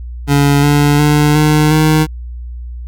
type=tone with pitch steps; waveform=25% pulse; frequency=142.3 / 145.46 / 148.69 / 151.99 / 155.36 Hz; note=C#3 / D3 / D3 / D#3 / D#3; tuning=+46 / -16 / +22 / -40 / -2 cents; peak=-4 dBFS; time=0.27-2.07 s; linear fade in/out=50 ms; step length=360 ms; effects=added 60 Hz sine -23 dBFS peak until 2.87 s